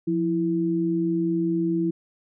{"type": "tone pair together", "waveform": "sine", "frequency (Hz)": [174.61, 330.1], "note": ["F3", "E4"], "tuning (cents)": [0, 2], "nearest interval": "major seventh", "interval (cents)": 1102, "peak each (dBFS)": [-26, -22], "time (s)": [0.07, 1.91], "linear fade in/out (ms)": 10, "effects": []}